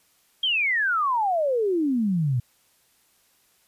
sine exponential sweep, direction down, 3272 to 116.9 Hz, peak -20 dBFS, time 0.43-2.4 s, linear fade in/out 5 ms, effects white hiss -63 dBFS RMS until 3.67 s + resampled to 32000 Hz

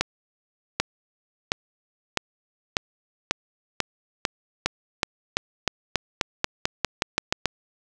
accelerating click train, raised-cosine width 0.2 ms, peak -3 dBFS, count 21, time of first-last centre 0.01-7.457 s, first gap 790 ms, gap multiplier 0.91, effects none

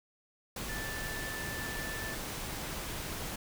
sine tone in noise, 1760 Hz, A6, in tune, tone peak -40 dBFS, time 0.69-2.15 s, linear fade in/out 5 ms, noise pink, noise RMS -39 dBFS, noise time 0.56-3.36 s, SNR -4 dB, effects none

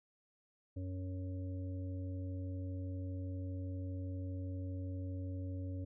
harmonic tone, 92.5 Hz, F#2, in tune, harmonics 1 / 3 / 5 / 6, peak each -39 / -46 / -58 / -54 dBFS, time 0.76-5.85 s, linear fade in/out 10 ms, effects none

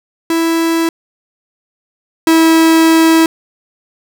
45% pulse tone pair in turn, 329.6 / 324.9 Hz, E4 / E4, 0 / -25 cents, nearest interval unison, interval 25 cents, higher first, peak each -11 / -6 dBFS, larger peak second, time 0.3-0.89 / 2.27-3.26 s, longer second, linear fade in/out 2 ms, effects none

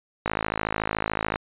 click train, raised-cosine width 0.5 ms, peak -9 dBFS, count 60, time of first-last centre 0.26-1.359 s, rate 53.7 Hz, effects resampled to 8000 Hz

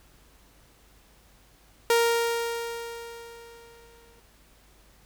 sawtooth tone with exponential decay, 466.2 Hz, A#4, in tune, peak -14 dBFS, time 1.9-4.2 s, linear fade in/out 2 ms, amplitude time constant 500 ms, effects added 50 Hz sine -59 dBFS peak until 5.05 s + pink hiss -59 dBFS RMS until 5.05 s

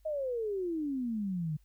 sine exponential sweep, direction down, 638 to 147.1 Hz, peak -31 dBFS, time 0.05-1.57 s, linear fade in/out 10 ms, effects added 50 Hz sine -60 dBFS peak until 1.64 s + white hiss -75 dBFS RMS until 1.64 s

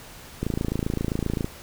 click train, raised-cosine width 3 ms, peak -12 dBFS, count 29, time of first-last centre 0.43-1.444 s, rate 27.6 Hz, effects pink hiss -44 dBFS RMS until 1.62 s

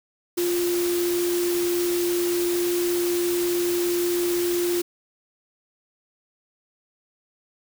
sine tone in noise, 349.9 Hz, F4, 3 cents sharp, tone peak -21 dBFS, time 0.37-4.82 s, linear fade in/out 10 ms, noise white, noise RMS -31 dBFS, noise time 0.37-4.82 s, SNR +7 dB, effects none

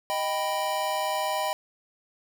square chord, Eb augmented, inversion none, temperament equal, 622.3 / 784 / 987.8 Hz, Eb5 / G5 / B5, 0 / 0 / 0 cents, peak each -31 dBFS, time 0.1-1.53 s, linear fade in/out 0 ms, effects none

